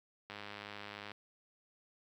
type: click train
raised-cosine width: 0.3 ms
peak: -29 dBFS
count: 85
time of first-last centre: 0.3-1.116 s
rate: 103 Hz
effects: high-pass 60 Hz 12 dB/octave + 11-bit